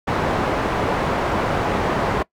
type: low-pass noise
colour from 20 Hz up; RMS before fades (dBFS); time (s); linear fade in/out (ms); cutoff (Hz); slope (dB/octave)
white; -21; 0.07-2.23; 10; 960; 12
effects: noise-tail reverb RT60 0.1 s tail -21 dB re dry